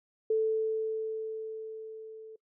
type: tone with level ramp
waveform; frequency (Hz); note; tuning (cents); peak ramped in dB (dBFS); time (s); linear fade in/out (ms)
sine; 440; A4; 0; -23 to -44; 0.3-2.36; 5
effects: noise-tail reverb RT60 0.1 s tail -23 dB re dry